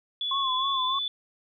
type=tone with pitch glide; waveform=sine; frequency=3428 to 3478 Hz; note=A7 to A7; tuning=-46 to -21 cents; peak=-27 dBFS; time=0.21-1.08 s; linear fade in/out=2 ms; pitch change=+25 cents; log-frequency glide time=0.57-0.87 s
type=tone with vibrato; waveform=sine; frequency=1061 Hz; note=C6; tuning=24 cents sharp; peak=-26 dBFS; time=0.31-0.99 s; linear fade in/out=5 ms; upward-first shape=sine; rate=3.3 Hz; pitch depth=70 cents each way
effects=none